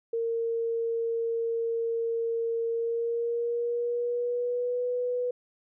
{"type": "tone with pitch glide", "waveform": "sine", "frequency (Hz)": [460, 493], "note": ["A#4", "B4"], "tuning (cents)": [-23, -3], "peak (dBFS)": -26, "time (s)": [0.13, 5.31], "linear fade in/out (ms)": 5, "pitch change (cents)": 120, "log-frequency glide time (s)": [2.67, 4.84], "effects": []}